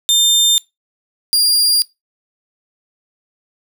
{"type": "tone pair in turn", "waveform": "sawtooth", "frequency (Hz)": [3600, 4805], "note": ["A7", "D8"], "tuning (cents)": [39, 39], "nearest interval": "perfect fourth", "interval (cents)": 500, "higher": "second", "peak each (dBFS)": -7, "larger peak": "neither", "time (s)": [[0.09, 0.58], [1.33, 1.82]], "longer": "neither", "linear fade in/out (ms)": 0, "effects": ["noise-tail reverb RT60 0.2 s tail -22 dB re dry"]}